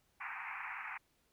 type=band-pass noise; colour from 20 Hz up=white; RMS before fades=-44 dBFS; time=0.2-0.98 s; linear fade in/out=10 ms; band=780 to 2500 Hz; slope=96 dB/octave; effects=pink hiss -75 dBFS RMS until 1.32 s